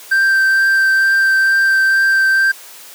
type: tone with vibrato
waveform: triangle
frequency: 1568 Hz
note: G6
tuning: in tune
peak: -8 dBFS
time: 0.11-2.52 s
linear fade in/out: 10 ms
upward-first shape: triangle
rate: 2.2 Hz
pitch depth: 11 cents each way
effects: white hiss -37 dBFS RMS until 2.94 s + high-pass 400 Hz 12 dB/octave